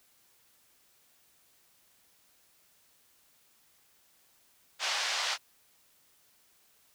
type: band-pass noise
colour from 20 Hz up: white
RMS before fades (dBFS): -32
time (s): 4.79-5.38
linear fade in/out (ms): 50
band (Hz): 640 to 5500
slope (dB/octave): 24
effects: white hiss -66 dBFS RMS until 6.94 s